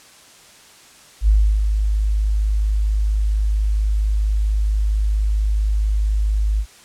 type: tone with ADSR envelope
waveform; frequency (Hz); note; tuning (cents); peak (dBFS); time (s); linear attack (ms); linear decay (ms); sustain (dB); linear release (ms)
sine; 52.2; G#1; +10; -9; 1.21-6.66; 70; 320; -6; 68
effects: white hiss -46 dBFS RMS until 6.84 s + low-pass 9000 Hz 12 dB/octave